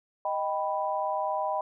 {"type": "chord", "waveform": "sine", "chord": "Eb augmented", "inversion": "none", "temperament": "equal", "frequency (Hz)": [622.3, 784, 987.8], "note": ["Eb5", "G5", "B5"], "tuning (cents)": [0, 0, 0], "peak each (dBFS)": -31, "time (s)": [0.25, 1.61], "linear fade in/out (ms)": 2, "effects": []}